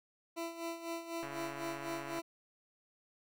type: tone with tremolo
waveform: 20% pulse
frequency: 334.4 Hz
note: E4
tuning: 25 cents sharp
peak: -32 dBFS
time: 0.36-2.22 s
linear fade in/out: 20 ms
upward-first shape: sine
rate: 4 Hz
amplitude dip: 70%
type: click train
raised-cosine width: 0.5 ms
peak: -30 dBFS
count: 136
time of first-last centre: 1.23-2.187 s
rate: 141 Hz
effects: none